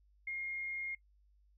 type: tone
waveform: sine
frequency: 2135 Hz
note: C7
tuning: 34 cents sharp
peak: -37 dBFS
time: 0.27-0.95 s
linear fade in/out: 5 ms
effects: noise-tail reverb RT60 0.1 s tail -21 dB re dry + added 50 Hz sine -65 dBFS peak until 1.57 s